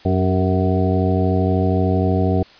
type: harmonic tone with a mistuned harmonic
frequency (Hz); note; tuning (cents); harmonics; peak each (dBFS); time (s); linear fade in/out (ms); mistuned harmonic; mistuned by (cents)
92.9; F#2; +7; 1 / 2 / 3 / 4 / 5 / 7 / 8; -18 / -21 / -23 / -24 / -25 / -26 / -27; 0.05-2.43; 5; 4; +42
effects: white hiss -46 dBFS RMS until 2.59 s + resampled to 11025 Hz